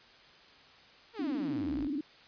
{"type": "exponential sweep", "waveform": "sawtooth", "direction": "down", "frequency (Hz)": [488.7, 41.13], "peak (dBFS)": -37, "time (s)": [1.13, 1.89], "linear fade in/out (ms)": 50}
{"type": "tone with vibrato", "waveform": "sine", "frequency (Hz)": 287.6, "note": "D4", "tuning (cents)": -36, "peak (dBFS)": -31, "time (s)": [1.19, 2.01], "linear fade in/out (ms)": 5, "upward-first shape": "square", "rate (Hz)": 19, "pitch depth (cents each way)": 120}
{"effects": ["white hiss -57 dBFS RMS until 2.27 s", "resampled to 11025 Hz"]}